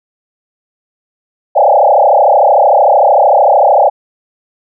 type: tone with frequency modulation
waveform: sine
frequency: 694 Hz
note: F5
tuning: 11 cents flat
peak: -4 dBFS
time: 1.55-3.9 s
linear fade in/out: 20 ms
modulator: 33.3 Hz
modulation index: 4.5
effects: none